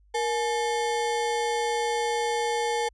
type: ring-modulated tone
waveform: square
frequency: 659.3 Hz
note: E5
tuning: in tune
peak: -22 dBFS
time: 0.14-2.89 s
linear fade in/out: 10 ms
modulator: 190 Hz
effects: added 50 Hz sine -56 dBFS peak until 2.93 s + resampled to 22050 Hz